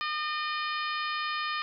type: harmonic tone with a mistuned harmonic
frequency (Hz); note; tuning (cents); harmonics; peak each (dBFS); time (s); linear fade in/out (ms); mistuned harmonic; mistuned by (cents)
608; D#5; -40; 2 / 3 / 4 / 5 / 6 / 7 / 8; -32 / -36 / -38 / -40 / -42 / -43 / -44; 0.01-1.62; 0; 8; +34
effects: none